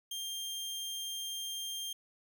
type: tone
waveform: sawtooth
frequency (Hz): 3192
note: G7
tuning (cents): +31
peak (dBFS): -34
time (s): 0.11-1.93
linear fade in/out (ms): 5
effects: none